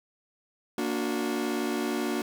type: chord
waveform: 40% pulse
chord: Bb augmented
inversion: none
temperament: just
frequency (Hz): 233.1 / 291.4 / 364.2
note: Bb3 / D4 / F#4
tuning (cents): 0 / -13 / -27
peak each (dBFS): -31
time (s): 0.78-2.22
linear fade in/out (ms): 2
effects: none